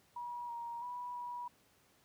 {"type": "tone with pitch steps", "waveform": "sine", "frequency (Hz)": [963, 941, 979, 971], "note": ["B5", "A#5", "B5", "B5"], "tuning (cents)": [-44, 16, -15, -30], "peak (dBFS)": -40, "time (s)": [0.16, 1.48], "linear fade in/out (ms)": 5, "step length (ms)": 330, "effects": ["pink hiss -69 dBFS RMS until 2.04 s", "high-pass 80 Hz 12 dB/octave"]}